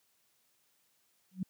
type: tone with exponential growth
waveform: sine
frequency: 186.7 Hz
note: F#3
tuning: 16 cents sharp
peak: -28 dBFS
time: 1.31-1.43 s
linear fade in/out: 5 ms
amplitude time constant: 24 ms
effects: white hiss -73 dBFS RMS until 1.49 s + high-pass 80 Hz 12 dB/octave